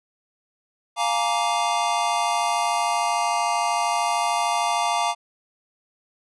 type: chord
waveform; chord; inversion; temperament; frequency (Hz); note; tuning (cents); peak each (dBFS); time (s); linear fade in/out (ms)
square; Bb dominant seventh; second; just; 699.2 / 839.1 / 932.3 / 1165.4; F5 / Ab5 / Bb5 / D6; +2 / +18 / 0 / -14; -26 / -28 / -26 / -28; 0.96-5.15; 50
effects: resampled to 24000 Hz